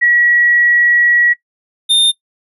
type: tone pair in turn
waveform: sine / square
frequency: 1922 / 3628 Hz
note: B6 / A#7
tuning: -48 / -48 cents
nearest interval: major seventh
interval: 1100 cents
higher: second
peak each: -8 dBFS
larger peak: neither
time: 0.01-1.34 / 1.89-2.12 s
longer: first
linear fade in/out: 20 ms
effects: noise-tail reverb RT60 0.1 s tail -19 dB re dry + resampled to 32000 Hz